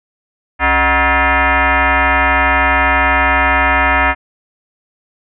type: tone with frequency modulation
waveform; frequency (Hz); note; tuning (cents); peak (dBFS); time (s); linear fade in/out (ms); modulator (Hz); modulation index
sine; 403.6; G#4; -49; -9; 0.59-4.15; 50; 339; 5.7
effects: none